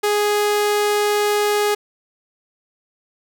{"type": "tone", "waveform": "sawtooth", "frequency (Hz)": 415.3, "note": "G#4", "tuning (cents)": 0, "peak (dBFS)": -12, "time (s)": [0.03, 1.75], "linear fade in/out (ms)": 10, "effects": []}